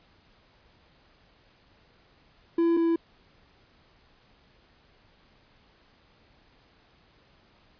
triangle tone pair in turn, 335.7 / 332.8 Hz, E4 / E4, +32 / +17 cents, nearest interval unison, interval 15 cents, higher first, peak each -18 / -19 dBFS, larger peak first, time 2.58-2.77 / 2.77-2.96 s, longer neither, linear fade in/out 5 ms, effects pink hiss -61 dBFS RMS until 7.79 s + resampled to 11025 Hz

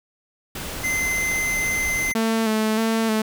pink noise, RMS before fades -31 dBFS, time 0.55-2.12 s, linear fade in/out 5 ms
square tone, 2066 Hz, C7, 22 cents flat, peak -22 dBFS, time 0.83-2.14 s, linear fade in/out 20 ms
sawtooth tone with vibrato, 221 Hz, A3, 8 cents sharp, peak -15 dBFS, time 2.15-3.22 s, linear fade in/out 5 ms, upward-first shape square, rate 1.6 Hz, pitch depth 27 cents each way
effects none

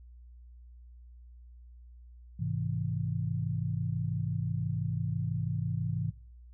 sine chord, Ab augmented, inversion none, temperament just, 103.83 / 129.78 / 162.23 Hz, Ab2 / C3 / E3, 0 / -14 / -27 cents, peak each -34 dBFS, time 2.39-6.11 s, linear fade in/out 10 ms, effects noise-tail reverb RT60 0.7 s tail -26 dB re dry + added 60 Hz sine -49 dBFS peak until 6.53 s

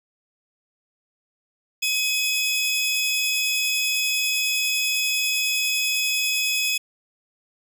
sawtooth tone pair together, 2537 / 3386 Hz, D#7 / G#7, +33 / +33 cents, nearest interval perfect fourth, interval 500 cents, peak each -19 / -23 dBFS, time 1.82-6.78 s, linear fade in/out 10 ms, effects none

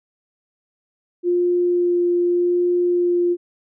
sine tone with vibrato, 351.9 Hz, F4, 13 cents sharp, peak -15 dBFS, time 1.23-3.37 s, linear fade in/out 50 ms, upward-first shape sine, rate 0.84 Hz, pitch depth 8 cents each way, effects none

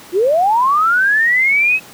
sine linear sweep, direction up, 329.6 to 2591 Hz, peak -10 dBFS, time 0.12-1.8 s, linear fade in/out 50 ms, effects pink hiss -38 dBFS RMS until 1.93 s + high-pass 150 Hz 12 dB/octave

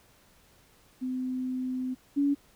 sine tone pair in turn, 255.9 / 283.4 Hz, C4 / C#4, -38 / +38 cents, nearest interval major second, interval 176 cents, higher second, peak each -29 / -22 dBFS, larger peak second, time 1.01-1.95 / 2.16-2.35 s, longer first, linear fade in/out 20 ms, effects pink hiss -61 dBFS RMS until 2.55 s

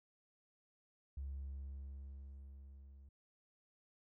triangle tone with level ramp, 68.5 Hz, C#2, 20 cents flat, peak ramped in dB -37 to -54 dBFS, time 1.17-3.09 s, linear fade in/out 5 ms, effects tanh soft clip ceiling -39 dBFS

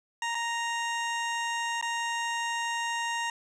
20% pulse tone with dropouts, 932.3 Hz, A#5, in tune, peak -24 dBFS, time 0.22-3.3 s, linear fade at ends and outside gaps 2 ms, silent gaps 0.347-0.351 / 1.813-1.825 s, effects resampled to 22050 Hz + 11-bit

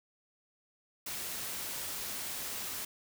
white noise, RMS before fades -39 dBFS, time 1.06-2.85 s, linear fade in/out 5 ms, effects none

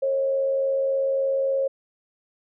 sine tone with frequency modulation, 541 Hz, C#5, 42 cents flat, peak -20 dBFS, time 0.02-1.68 s, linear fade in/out 10 ms, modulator 83.5 Hz, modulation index 0.31, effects none

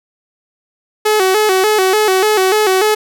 sawtooth tone with vibrato, 401.2 Hz, G4, 40 cents sharp, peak -6 dBFS, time 1.05-2.95 s, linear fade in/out 10 ms, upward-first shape square, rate 3.4 Hz, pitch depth 110 cents each way, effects none

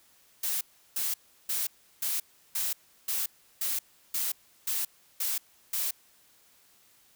blue noise bursts, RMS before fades -30 dBFS, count 11, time 0.43-5.91 s, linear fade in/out 5 ms, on 180 ms, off 350 ms, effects white hiss -62 dBFS RMS until 7.15 s

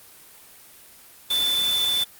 sine tone in noise, 3513 Hz, A7, 3 cents flat, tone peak -20 dBFS, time 1.3-2.04 s, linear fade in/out 5 ms, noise white, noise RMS -30 dBFS, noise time 1.3-2.04 s, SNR +7 dB, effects white hiss -48 dBFS RMS until 2.19 s + Opus 24 kbps

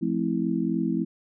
sine chord, F major seventh, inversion none, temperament just, 174.61 / 218.3 / 261.9 / 327.4 Hz, F3 / A3 / C4 / E4, 0 / -13 / +2 / -12 cents, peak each -29 / -28 / -29 / -28 dBFS, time 0.01-1.05 s, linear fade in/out 20 ms, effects none

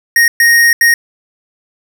square tone bursts at uneven times, 1864.7 Hz, A#6, in tune, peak -6 dBFS, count 3, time 0.16-0.28 / 0.4-0.73 / 0.81-0.94 s, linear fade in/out 2 ms, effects 8-bit

